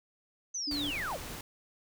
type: linear sweep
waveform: sine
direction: down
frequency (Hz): 6250 to 440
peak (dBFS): -33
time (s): 0.54-1.17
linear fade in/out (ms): 10
type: tone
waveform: sine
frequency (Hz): 290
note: D4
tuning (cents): -22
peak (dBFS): -35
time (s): 0.67-0.91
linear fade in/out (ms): 10
type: noise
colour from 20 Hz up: pink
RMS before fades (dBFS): -42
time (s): 0.71-1.41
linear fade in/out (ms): 2
effects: none